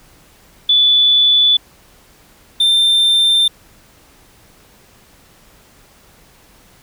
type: tone pair in turn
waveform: sine / triangle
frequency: 3469 / 3581 Hz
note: A7 / A7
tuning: -25 / +30 cents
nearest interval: minor second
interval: 55 cents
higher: second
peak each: -8 dBFS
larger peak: neither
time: 0.69-1.57 / 2.6-3.48 s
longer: neither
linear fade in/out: 5 ms
effects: pink hiss -48 dBFS RMS until 6.82 s